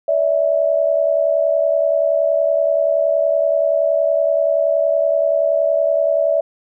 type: tone pair together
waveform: sine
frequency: 576.4 / 647 Hz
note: D5 / E5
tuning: -33 / -32 cents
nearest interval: major second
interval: 201 cents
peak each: -16 dBFS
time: 0.08-6.41 s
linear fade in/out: 5 ms
effects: none